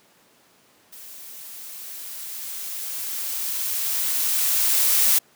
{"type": "noise with level ramp", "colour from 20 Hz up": "blue", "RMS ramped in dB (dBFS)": [-42, -17], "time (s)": [0.92, 5.19], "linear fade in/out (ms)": 10, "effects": ["pink hiss -57 dBFS RMS until 5.35 s", "high-pass 200 Hz 12 dB/octave"]}